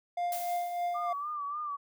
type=tone with tremolo; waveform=triangle; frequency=702 Hz; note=F5; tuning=9 cents sharp; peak=-26 dBFS; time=0.17-1.13 s; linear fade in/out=5 ms; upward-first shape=triangle; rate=3.3 Hz; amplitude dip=55%
type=noise with exponential decay; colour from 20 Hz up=blue; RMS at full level=-38 dBFS; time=0.32-1.34 s; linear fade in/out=1 ms; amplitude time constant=220 ms
type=tone with vibrato; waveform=sine; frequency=1174.7 Hz; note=D6; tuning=in tune; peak=-33 dBFS; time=0.94-1.77 s; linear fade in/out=20 ms; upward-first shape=sine; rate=3.4 Hz; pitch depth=64 cents each way
effects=none